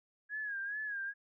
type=tone with vibrato; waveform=sine; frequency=1655 Hz; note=G#6; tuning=6 cents flat; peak=-36 dBFS; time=0.29-1.14 s; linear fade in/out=50 ms; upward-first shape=sine; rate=2.4 Hz; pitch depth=80 cents each way; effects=none